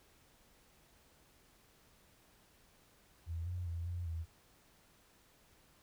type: tone with pitch steps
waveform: sine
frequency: 83.2 / 89.3 / 84.5 / 87.5 / 82 Hz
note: E2 / F2 / E2 / F2 / E2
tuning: +17 / +39 / +43 / +4 / -9 cents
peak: -37 dBFS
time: 3.26-4.26 s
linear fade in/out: 50 ms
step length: 200 ms
effects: pink hiss -67 dBFS RMS until 5.82 s